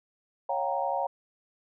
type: chord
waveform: sine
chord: G half-diminished seventh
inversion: second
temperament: equal with one note detuned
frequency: 554.4 / 711.9 / 784 / 932.3 Hz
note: Db5 / F5 / G5 / Bb5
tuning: 0 / +33 / 0 / 0 cents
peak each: -32 dBFS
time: 0.49-1.07 s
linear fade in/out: 5 ms
effects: none